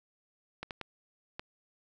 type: clicks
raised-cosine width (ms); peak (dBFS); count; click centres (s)
0.3; -22; 4; 0.63 / 0.708 / 0.813 / 1.395
effects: none